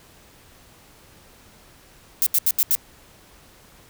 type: noise bursts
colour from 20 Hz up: violet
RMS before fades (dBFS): -18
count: 5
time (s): 2.22-2.752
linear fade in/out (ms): 0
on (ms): 44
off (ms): 78
effects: pink hiss -51 dBFS RMS until 3.89 s

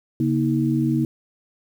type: tone cluster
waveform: sine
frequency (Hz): 137.6 / 237.6 / 317.7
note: C#3 / A#3 / D#4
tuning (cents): -12 / +33 / +36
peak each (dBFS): -22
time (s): 0.2-1.05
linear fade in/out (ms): 2
effects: 8-bit

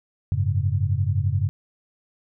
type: chord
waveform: sine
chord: F# suspended second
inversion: none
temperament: just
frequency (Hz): 92.5 / 104.06 / 138.75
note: F#2 / G#2 / C#3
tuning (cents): 0 / +4 / +2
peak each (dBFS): -23 / -23 / -26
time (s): 0.32-1.49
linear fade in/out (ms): 0
effects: none

